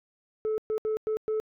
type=tone bursts at uneven times; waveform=sine; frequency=434.2 Hz; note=A4; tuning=23 cents flat; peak=-23 dBFS; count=5; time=0.45-0.58 / 0.7-0.78 / 0.85-0.97 / 1.07-1.17 / 1.28-1.4 s; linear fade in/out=0 ms; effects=tanh soft clip ceiling -24 dBFS